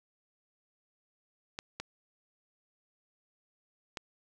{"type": "clicks", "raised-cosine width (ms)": 0.2, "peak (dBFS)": -20, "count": 3, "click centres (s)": [1.589, 1.8, 3.972], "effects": []}